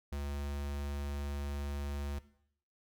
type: tone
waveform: square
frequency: 71.3 Hz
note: C#2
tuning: 49 cents sharp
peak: -37 dBFS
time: 0.12-2.19 s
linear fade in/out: 5 ms
effects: noise-tail reverb RT60 0.7 s tail -17 dB re dry